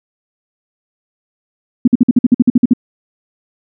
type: tone bursts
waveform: sine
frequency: 244.5 Hz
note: B3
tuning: 17 cents flat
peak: -3 dBFS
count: 12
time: 1.85-2.735 s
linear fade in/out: 5 ms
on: 27 ms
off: 51 ms
effects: none